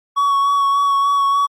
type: tone with vibrato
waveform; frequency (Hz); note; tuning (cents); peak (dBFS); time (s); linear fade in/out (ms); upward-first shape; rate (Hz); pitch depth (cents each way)
triangle; 1120; C#6; +18; -11; 0.16-1.47; 20; sine; 3.4; 17
effects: Opus 48 kbps